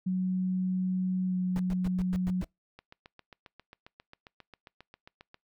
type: tone with pitch glide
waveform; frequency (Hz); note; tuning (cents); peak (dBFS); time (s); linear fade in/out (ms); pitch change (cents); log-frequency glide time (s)
sine; 185 to 182.98; F#3 to F#3; 0 to -19; -26; 0.06-2.42; 10; -19; 1.27-1.36
type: noise bursts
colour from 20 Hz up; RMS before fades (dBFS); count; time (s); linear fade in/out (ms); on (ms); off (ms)
brown; -36; 7; 1.56-2.444; 0; 32; 110
type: click train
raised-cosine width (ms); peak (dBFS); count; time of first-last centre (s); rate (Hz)
0.3; -32; 20; 2.79-5.344; 7.44
effects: noise-tail reverb RT60 0.2 s tail -26 dB re dry